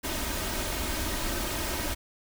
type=noise with comb filter; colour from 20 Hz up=pink; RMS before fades=-31 dBFS; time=0.03-1.95 s; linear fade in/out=20 ms; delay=3.2 ms; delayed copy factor=+0.55; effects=none